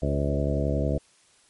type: harmonic tone with a mistuned harmonic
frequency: 71 Hz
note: C#2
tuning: 42 cents sharp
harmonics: 1 / 2 / 3 / 4 / 5 / 6 / 7 / 8 / 9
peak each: -27 / -28 / -33 / -32 / -35 / -36 / -33 / -35 / -33 dBFS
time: 0.02-0.98 s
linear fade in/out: 5 ms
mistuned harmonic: 7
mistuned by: +16 cents
effects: white hiss -60 dBFS RMS until 1.49 s + MP3 48 kbps